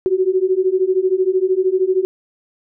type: beating tone pair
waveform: sine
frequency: 367 / 380 Hz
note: F#4 / F#4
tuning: -14 / +46 cents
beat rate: 13 Hz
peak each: -17 / -16 dBFS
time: 0.06-2.05 s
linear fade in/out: 0 ms
effects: none